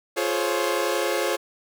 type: chord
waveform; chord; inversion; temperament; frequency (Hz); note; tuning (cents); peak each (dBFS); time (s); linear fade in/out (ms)
sawtooth; Db major seventh; first; equal with one note detuned; 349.2 / 423.8 / 523.3 / 554.4; F4 / Ab4 / C5 / Db5; 0 / +35 / 0 / 0; -24; 0.16-1.37; 20
effects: none